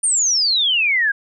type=exponential sweep; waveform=sine; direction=down; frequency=9240 to 1588 Hz; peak=-14 dBFS; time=0.03-1.12 s; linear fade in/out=10 ms; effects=none